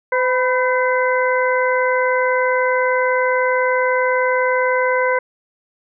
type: harmonic tone with a mistuned harmonic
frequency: 510 Hz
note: C5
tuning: 44 cents flat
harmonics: 1 / 2 / 3 / 4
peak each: -17 / -20 / -22 / -23 dBFS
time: 0.12-5.19 s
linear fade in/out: 5 ms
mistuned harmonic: 2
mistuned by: -45 cents
effects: none